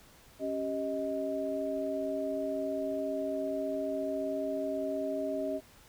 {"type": "tone cluster", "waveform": "sine", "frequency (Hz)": [275.6, 390.2, 628], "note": ["C#4", "G4", "D#5"], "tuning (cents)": [-10, -8, 16], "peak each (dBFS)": [-36, -38, -33], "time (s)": [0.39, 5.61], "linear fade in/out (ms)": 50, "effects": ["pink hiss -58 dBFS RMS until 5.88 s"]}